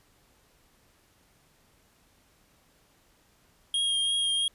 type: tone with vibrato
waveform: square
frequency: 3245 Hz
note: G#7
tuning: 41 cents flat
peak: -25 dBFS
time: 3.74-4.48 s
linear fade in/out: 2 ms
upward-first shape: triangle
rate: 3 Hz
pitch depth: 20 cents each way
effects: pink hiss -64 dBFS RMS until 4.54 s + resampled to 32000 Hz